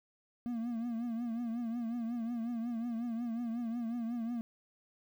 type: tone with vibrato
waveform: triangle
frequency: 233.5 Hz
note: A#3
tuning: 3 cents sharp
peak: -32 dBFS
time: 0.46-4.41 s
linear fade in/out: 0 ms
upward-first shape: triangle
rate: 5.5 Hz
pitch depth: 90 cents each way
effects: 11-bit